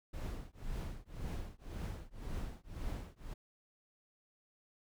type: noise with tremolo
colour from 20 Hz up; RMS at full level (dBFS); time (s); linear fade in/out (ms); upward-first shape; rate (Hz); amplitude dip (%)
brown; -38; 0.13-3.34; 10; triangle; 1.9; 100
effects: none